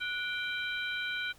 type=harmonic tone with a mistuned harmonic; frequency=783 Hz; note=G5; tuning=2 cents flat; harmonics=2 / 3 / 4 / 5; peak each=-34 / -38 / -40 / -42 dBFS; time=0-1.33 s; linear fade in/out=20 ms; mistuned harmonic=2; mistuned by=-110 cents; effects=pink hiss -59 dBFS RMS until 1.38 s + MP3 96 kbps